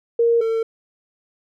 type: tone pair in turn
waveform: sine / triangle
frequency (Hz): 466.2 / 451.1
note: A#4 / A4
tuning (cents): 0 / +43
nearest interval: minor second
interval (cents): 57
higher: first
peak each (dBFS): -13 / -16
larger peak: first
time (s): 0.19-0.41 / 0.41-0.63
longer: neither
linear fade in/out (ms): 5
effects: none